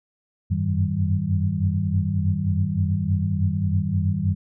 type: tone cluster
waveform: sine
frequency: 90.9 / 94.3 / 100.4 / 155.8 / 191.7 Hz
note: F#2 / F#2 / G2 / D#3 / G3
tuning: -30 / +33 / +42 / +3 / -38 cents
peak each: -26 dBFS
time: 0.5-4.35 s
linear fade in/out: 20 ms
effects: none